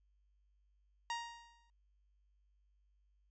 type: tone with exponential decay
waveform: sawtooth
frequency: 937 Hz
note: A#5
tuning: 9 cents sharp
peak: -32 dBFS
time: 1.1-1.7 s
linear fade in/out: 1 ms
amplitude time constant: 130 ms
effects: added 50 Hz sine -70 dBFS peak until 3.3 s + resampled to 16000 Hz